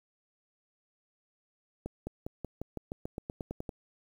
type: accelerating click train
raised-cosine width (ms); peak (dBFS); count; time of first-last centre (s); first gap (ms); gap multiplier
2; -23; 14; 1.86-3.692; 210; 0.93
effects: 9-bit